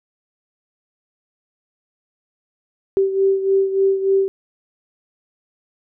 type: beating tone pair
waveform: sine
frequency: 387.7 / 391.1 Hz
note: G4 / G4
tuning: -19 / -4 cents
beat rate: 3.4 Hz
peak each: -15 / -21 dBFS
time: 2.97-4.28 s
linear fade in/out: 0 ms
effects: none